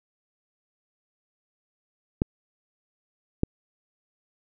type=clicks; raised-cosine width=3 ms; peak=-8 / -8 dBFS; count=2; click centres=2.219 / 3.434 s; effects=none